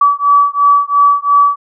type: beating tone pair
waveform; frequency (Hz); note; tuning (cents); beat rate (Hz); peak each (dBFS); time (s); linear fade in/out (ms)
sine; 1145 / 1147.9; D6 / D6; -44 / -40; 2.9; -10; 0.01-1.56; 5
effects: none